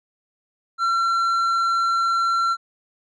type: tone with tanh clipping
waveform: sine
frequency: 1359 Hz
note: F6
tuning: 48 cents flat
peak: -19 dBFS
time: 0.78-2.57 s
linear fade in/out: 50 ms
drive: 7 dB
effects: none